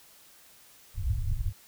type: low-pass noise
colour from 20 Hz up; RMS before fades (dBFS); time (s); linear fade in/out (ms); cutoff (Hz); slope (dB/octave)
pink; -29; 0.94-1.53; 50; 120; 48
effects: white hiss -56 dBFS RMS until 1.67 s